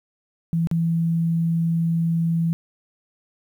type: tone with dropouts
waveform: sine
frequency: 166.1 Hz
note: E3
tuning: 13 cents sharp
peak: -18 dBFS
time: 0.53-2.53 s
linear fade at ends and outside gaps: 0 ms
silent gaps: 0.672-0.713 s
effects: 9-bit